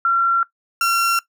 sine / 35% pulse tone pair in turn, 1366 / 1366 Hz, F6 / F6, -39 / -39 cents, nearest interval unison, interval 0 cents, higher neither, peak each -13 dBFS, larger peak neither, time 0.05-0.43 / 0.81-1.19 s, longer neither, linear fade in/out 2 ms, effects noise-tail reverb RT60 0.1 s tail -18 dB re dry

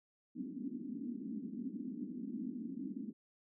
white band-pass noise, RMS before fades -43 dBFS, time 0.35-3.13 s, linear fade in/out 20 ms, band 210 to 280 Hz, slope 48 dB/octave, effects none

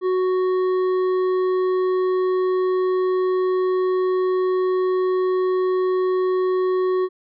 sine tone with hard clipping, 370 Hz, F#4, in tune, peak -19 dBFS, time 0.01-7.09 s, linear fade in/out 50 ms, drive 7 dB, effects resampled to 11025 Hz

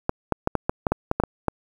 clicks, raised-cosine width 1 ms, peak -6 dBFS, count 11, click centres 0.094 / 0.323 / 0.474 / 0.553 / 0.695 / 0.868 / 0.92 / 1.114 / 1.2 / 1.237 / 1.483 s, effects 7-bit

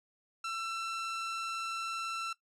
sawtooth tone, 1341 Hz, E6, 29 cents sharp, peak -31 dBFS, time 0.44-2.33 s, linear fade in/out 5 ms, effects noise-tail reverb RT60 0.1 s tail -17 dB re dry + low-pass 7000 Hz 12 dB/octave

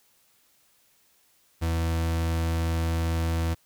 40% pulse tone, 82.41 Hz, E2, in tune, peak -23 dBFS, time 1.61-3.55 s, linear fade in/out 20 ms, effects white hiss -64 dBFS RMS until 3.65 s

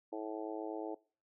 harmonic tone, 108.3 Hz, A2, 27 cents flat, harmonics 3 / 4 / 5 / 6 / 7 / 8, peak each -42 / -44 / -46 / -48 / -49 / -50 dBFS, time 0.12-0.95 s, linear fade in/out 10 ms, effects noise-tail reverb RT60 0.4 s tail -23 dB re dry

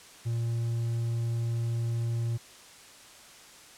triangle tone, 116.54 Hz, A#2, in tune, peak -25 dBFS, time 0.25-2.38 s, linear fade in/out 20 ms, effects white hiss -51 dBFS RMS until 3.77 s + low-pass 9000 Hz 12 dB/octave

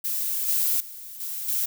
violet noise with level steps, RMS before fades -27 / -23 / -40 / -32 / -25 dBFS, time 0.04-1.66 s, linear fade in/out 10 ms, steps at 0.48 / 0.8 / 1.2 / 1.48 s, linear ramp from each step 5 ms, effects none

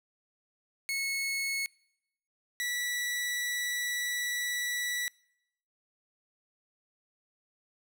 sawtooth tone pair in turn, 2192 / 1952.8 Hz, C#7 / B6, -20 / -20 cents, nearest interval major second, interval 200 cents, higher first, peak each -27 / -27 dBFS, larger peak neither, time 0.89-1.66 / 2.6-5.08 s, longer second, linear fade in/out 0 ms, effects noise-tail reverb RT60 0.8 s tail -26 dB re dry

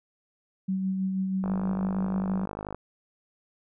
sine tone with tremolo, 190 Hz, F#3, 46 cents sharp, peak -24 dBFS, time 0.68-2.46 s, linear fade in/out 10 ms, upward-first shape sine, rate 6.2 Hz, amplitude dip 30%
click train, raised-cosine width 1 ms, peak -21 dBFS, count 68, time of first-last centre 1.44-2.746 s, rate 51.3 Hz
effects none

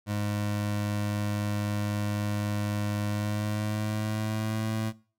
25% pulse tone with pitch glide, 103.83 to 110 Hz, G#2 to A2, 0 to 0 cents, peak -24 dBFS, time 0.06-4.93 s, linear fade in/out 50 ms, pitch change +100 cents, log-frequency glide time 3.06-4.69 s, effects noise-tail reverb RT60 0.4 s tail -21 dB re dry

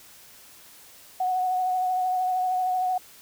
sine tone with vibrato, 738 Hz, F#5, 5 cents flat, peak -22 dBFS, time 1.2-2.98 s, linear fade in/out 5 ms, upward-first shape sine, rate 13 Hz, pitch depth 20 cents each way, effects white hiss -50 dBFS RMS until 3.21 s

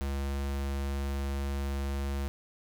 square tone, 69.3 Hz, C#2, in tune, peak -31 dBFS, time 0.01-2.28 s, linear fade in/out 0 ms, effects none

